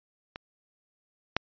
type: clicks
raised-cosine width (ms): 0.3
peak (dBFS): -21 / -8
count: 2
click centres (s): 0.359 / 1.366
effects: resampled to 11025 Hz